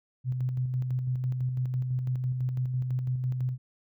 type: tone with tremolo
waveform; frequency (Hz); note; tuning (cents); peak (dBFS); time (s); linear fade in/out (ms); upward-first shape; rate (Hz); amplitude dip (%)
sine; 127.2; C3; -48; -25; 0.24-3.58; 50; square; 6; 35
effects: none